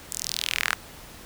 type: tone with high-pass filter sweep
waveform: sawtooth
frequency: 41.09 Hz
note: E1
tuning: 5 cents flat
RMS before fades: -29 dBFS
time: 0.11-0.75 s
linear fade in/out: 10 ms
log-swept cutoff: 8100 to 1400 Hz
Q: 2.6
effects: pink hiss -45 dBFS RMS until 1.25 s